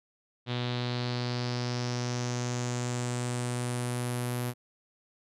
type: tone with low-pass filter sweep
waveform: sawtooth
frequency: 122.6 Hz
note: B2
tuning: 12 cents flat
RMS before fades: -32 dBFS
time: 0.46-4.54 s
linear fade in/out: 50 ms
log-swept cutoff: 3600 to 12000 Hz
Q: 4.1
effects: none